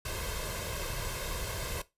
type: noise with comb filter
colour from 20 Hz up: pink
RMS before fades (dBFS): -36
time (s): 0.05-1.82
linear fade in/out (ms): 5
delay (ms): 1.9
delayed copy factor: +0.7
effects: noise-tail reverb RT60 0.2 s tail -17 dB re dry + resampled to 32000 Hz